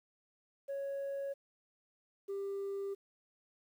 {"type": "tone pair in turn", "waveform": "sine", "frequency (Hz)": [554.4, 395.8], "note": ["C#5", "G4"], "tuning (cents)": [0, 17], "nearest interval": "tritone", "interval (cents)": 583, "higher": "first", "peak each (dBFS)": [-34, -34], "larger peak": "neither", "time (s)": [[0.68, 1.34], [2.28, 2.95]], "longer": "second", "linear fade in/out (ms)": 20, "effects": ["tanh soft clip ceiling -35 dBFS", "11-bit"]}